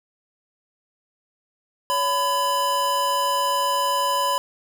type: tone pair together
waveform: square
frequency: 563 / 1003.2 Hz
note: C#5 / B5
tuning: +27 / +27 cents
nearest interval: minor seventh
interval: 1000 cents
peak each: -28 / -21 dBFS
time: 1.9-4.38 s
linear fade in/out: 0 ms
effects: none